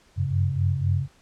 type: tone cluster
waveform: sine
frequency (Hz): 92.8 / 96.8 / 136.2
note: F#2 / G2 / C#3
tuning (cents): +6 / -21 / -30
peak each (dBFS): -25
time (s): 0.16-1.08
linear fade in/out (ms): 50
effects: pink hiss -58 dBFS RMS until 1.21 s + low-pass 8000 Hz 12 dB/octave